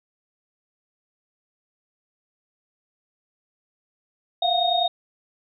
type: tone cluster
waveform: sine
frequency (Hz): 689 / 719 / 3716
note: F5 / F#5 / A#7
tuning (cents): -24 / -50 / -6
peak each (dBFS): -23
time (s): 4.42-4.88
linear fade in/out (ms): 5
effects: none